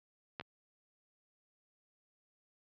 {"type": "clicks", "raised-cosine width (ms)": 0.3, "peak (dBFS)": [-23, -27], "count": 2, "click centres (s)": [0.398, 0.411], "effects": ["high-pass 80 Hz 12 dB/octave", "low-pass 4000 Hz 12 dB/octave"]}